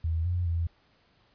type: tone with pitch steps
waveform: sine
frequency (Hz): 81.5 / 88.5 / 84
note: E2 / F2 / E2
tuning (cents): -19 / +23 / +33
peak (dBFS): -25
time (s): 0.04-0.67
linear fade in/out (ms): 5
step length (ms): 210
effects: pink hiss -65 dBFS RMS until 1.34 s + resampled to 11025 Hz